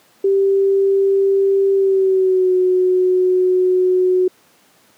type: tone with pitch glide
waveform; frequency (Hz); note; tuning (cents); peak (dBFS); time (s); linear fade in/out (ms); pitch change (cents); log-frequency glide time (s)
sine; 391.5 to 367.4; G4 to F#4; -2 to -12; -11; 0.24-4.28; 5; -110; 1.73-2.53
effects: pink hiss -53 dBFS RMS until 4.97 s + high-pass 200 Hz 12 dB/octave